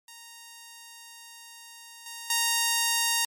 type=tone with level steps; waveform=5% pulse; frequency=930 Hz; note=A#5; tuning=4 cents flat; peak=-33 / -26 / -11 dBFS; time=0.08-3.25 s; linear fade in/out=2 ms; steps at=2.06 / 2.3 s; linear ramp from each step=2 ms; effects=MP3 96 kbps